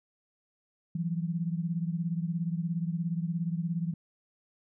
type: beating tone pair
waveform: sine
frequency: 165.3 / 182.3 Hz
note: E3 / F#3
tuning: +5 / -25 cents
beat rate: 17 Hz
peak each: -30 / -34 dBFS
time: 0.95-3.94 s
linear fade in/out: 5 ms
effects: none